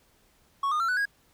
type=tone with pitch steps; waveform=triangle; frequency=1108.7 / 1223.1 / 1349.3 / 1488.5 / 1642.1 Hz; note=C#6 / D#6 / E6 / F#6 / G#6; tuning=0 / -30 / +40 / +10 / -20 cents; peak=-22 dBFS; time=0.63-1.055 s; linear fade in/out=5 ms; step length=85 ms; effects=pink hiss -64 dBFS RMS until 1.33 s